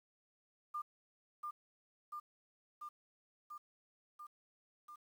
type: tone with echo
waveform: sine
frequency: 1200 Hz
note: D6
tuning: 37 cents sharp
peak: -38 dBFS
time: 0.74-0.82 s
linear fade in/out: 10 ms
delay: 690 ms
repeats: 6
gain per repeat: -2 dB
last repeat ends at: 4.96 s
effects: 11-bit